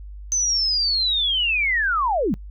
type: linear sweep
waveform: sine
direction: down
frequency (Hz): 6200 to 163.3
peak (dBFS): -18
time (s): 0.32-2.34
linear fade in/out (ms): 0
effects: noise-tail reverb RT60 0.1 s tail -26 dB re dry + added 50 Hz sine -34 dBFS peak until 2.5 s